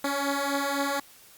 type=beating tone pair; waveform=10% pulse; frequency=277.2 / 281.1 Hz; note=C#4 / C#4; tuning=0 / +24 cents; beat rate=3.9 Hz; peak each=-23 / -19 dBFS; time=0.04-1 s; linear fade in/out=5 ms; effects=white hiss -53 dBFS RMS until 1.37 s + Opus 48 kbps